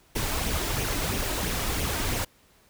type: noise with flanger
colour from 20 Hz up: pink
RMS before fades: -28 dBFS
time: 0.15-2.25 s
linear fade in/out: 10 ms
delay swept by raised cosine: 0.32 to 3.22 ms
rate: 3 Hz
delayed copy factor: +0.5
effects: pink hiss -60 dBFS RMS until 2.69 s